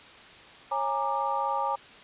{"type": "tone cluster", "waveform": "sine", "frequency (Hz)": [549, 826, 930, 1187], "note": ["C#5", "G#5", "A#5", "D6"], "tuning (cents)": [-17, -10, -4, 18], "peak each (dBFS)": [-34, -30, -30, -32], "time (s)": [0.71, 1.76], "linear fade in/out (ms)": 10, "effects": ["white hiss -49 dBFS RMS until 2.03 s", "resampled to 8000 Hz"]}